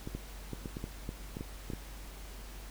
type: clicks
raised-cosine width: 3 ms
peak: -25 dBFS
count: 11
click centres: 0.074 / 0.15 / 0.533 / 0.658 / 0.769 / 0.841 / 1.091 / 1.369 / 1.409 / 1.702 / 1.735 s
effects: added 48 Hz sine -45 dBFS peak until 2.7 s + pink hiss -51 dBFS RMS until 2.7 s